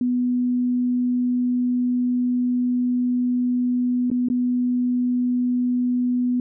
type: tone with dropouts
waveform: sine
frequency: 247.3 Hz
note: B3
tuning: 3 cents sharp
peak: -18 dBFS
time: 0.01-6.4 s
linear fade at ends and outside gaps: 2 ms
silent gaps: 4.102-4.114 / 4.286-4.3 s
effects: none